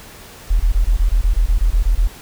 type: tone bursts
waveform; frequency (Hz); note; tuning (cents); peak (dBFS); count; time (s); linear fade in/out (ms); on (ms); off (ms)
sine; 40.53; E1; -29; -10; 13; 0.5-2.076; 10; 100; 23
effects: pink hiss -39 dBFS RMS until 2.21 s